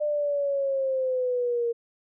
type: linear sweep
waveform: sine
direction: down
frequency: 600 to 464.9 Hz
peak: -23 dBFS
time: 0-1.73 s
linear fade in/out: 20 ms
effects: none

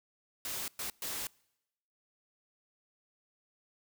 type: noise bursts at uneven times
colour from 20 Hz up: white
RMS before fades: -38 dBFS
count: 3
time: 0.45-0.68 / 0.79-0.9 / 1.02-1.27 s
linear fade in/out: 2 ms
effects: noise-tail reverb RT60 0.9 s tail -26 dB re dry

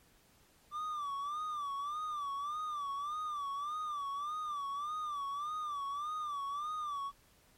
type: tone with vibrato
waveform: triangle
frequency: 1174.7 Hz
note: D6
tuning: in tune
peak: -34 dBFS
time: 0.71-7.12 s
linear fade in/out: 50 ms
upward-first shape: sine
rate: 1.7 Hz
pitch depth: 98 cents each way
effects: pink hiss -66 dBFS RMS until 7.57 s + MP3 64 kbps

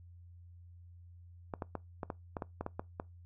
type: clicks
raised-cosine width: 1 ms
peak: -23 dBFS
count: 11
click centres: 1.538 / 1.622 / 1.753 / 2.032 / 2.102 / 2.368 / 2.422 / 2.61 / 2.664 / 2.795 / 2.999 s
effects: noise-tail reverb RT60 0.2 s tail -22 dB re dry + added 87 Hz sine -52 dBFS peak until 3.25 s

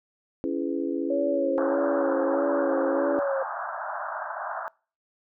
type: chord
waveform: sine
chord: C# minor seventh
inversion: none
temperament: just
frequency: 277.2 / 332.6 / 415.8 / 498.9 Hz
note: C#4 / E4 / G#4 / B4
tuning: 0 / +16 / +2 / +17 cents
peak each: -29 / -29 / -33 / -35 dBFS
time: 0.44-3.19 s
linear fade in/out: 0 ms
type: tone with vibrato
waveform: sine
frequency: 554 Hz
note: C#5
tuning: 1 cent flat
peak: -24 dBFS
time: 1.1-3.43 s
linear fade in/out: 5 ms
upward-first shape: sine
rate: 1.6 Hz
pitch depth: 53 cents each way
type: band-pass noise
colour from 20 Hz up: pink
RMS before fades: -33 dBFS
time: 1.58-4.68 s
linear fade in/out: 0 ms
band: 610 to 1600 Hz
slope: 96 dB/octave
effects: noise-tail reverb RT60 0.4 s tail -25 dB re dry

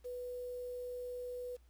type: tone with quantisation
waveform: sine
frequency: 493.9 Hz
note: B4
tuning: in tune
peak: -40 dBFS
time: 0.04-1.57 s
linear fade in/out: 20 ms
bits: 10
effects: added 60 Hz sine -61 dBFS peak until 1.69 s + pink hiss -75 dBFS RMS until 1.69 s

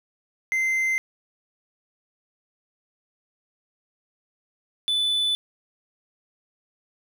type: tone pair in turn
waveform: triangle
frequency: 2076 / 3491 Hz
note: C7 / A7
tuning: -14 / -14 cents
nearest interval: major sixth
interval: 900 cents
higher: second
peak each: -19 dBFS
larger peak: neither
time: 0.52-0.98 / 4.88-5.35 s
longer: second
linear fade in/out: 0 ms
effects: none

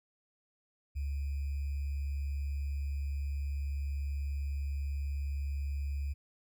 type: tone with sample-and-hold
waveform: sine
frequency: 70.3 Hz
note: C#2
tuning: 25 cents sharp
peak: -32 dBFS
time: 0.95-6.14 s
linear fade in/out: 20 ms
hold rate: 2450 Hz
effects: none

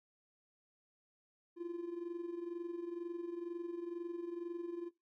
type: tone with amplitude modulation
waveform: triangle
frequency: 344.3 Hz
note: F4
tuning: 25 cents flat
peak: -34 dBFS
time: 1.56-4.91 s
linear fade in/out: 50 ms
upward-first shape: sine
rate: 22.1 Hz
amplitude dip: 75%
effects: noise-tail reverb RT60 0.3 s tail -26 dB re dry + tanh soft clip ceiling -33 dBFS

